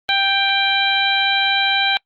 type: harmonic tone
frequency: 787 Hz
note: G5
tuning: 7 cents sharp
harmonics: 1 / 2 / 3 / 4 / 5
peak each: -21 / -21 / -21 / -21 / -21 dBFS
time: 0.09-1.97 s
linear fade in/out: 0 ms
effects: noise-tail reverb RT60 0.1 s tail -26 dB re dry + Opus 32 kbps